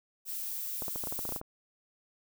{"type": "noise", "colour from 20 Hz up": "violet", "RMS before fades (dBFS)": -37, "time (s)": [0.25, 1.41], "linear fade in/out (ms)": 50}
{"type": "clicks", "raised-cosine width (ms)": 1, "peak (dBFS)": -25, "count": 12, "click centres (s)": [0.822, 0.882, 0.959, 1.038, 1.072, 1.124, 1.191, 1.253, 1.291, 1.323, 1.362, 1.414]}
{"effects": []}